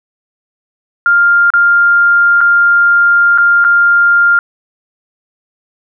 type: tone with dropouts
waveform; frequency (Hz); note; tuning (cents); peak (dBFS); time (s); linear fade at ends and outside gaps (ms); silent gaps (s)
sine; 1400; F6; +4; -5; 1.06-4.39; 1; 1.503-1.537 / 2.407-2.412 / 3.377-3.383 / 3.642-3.648
effects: none